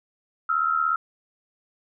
sine tone pair together, 1295 / 1372 Hz, E6 / F6, -31 / -31 cents, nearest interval minor second, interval 100 cents, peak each -23 dBFS, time 0.49-0.96 s, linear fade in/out 5 ms, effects none

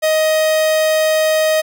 45% pulse tone, 627 Hz, D#5, 13 cents sharp, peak -12 dBFS, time 0.02-1.62 s, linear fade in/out 20 ms, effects none

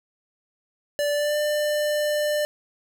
square tone with pitch glide, 583 to 596.3 Hz, D5 to D5, -13 to +26 cents, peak -22 dBFS, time 0.99-2.45 s, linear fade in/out 0 ms, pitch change +39 cents, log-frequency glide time 1.12-1.37 s, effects none

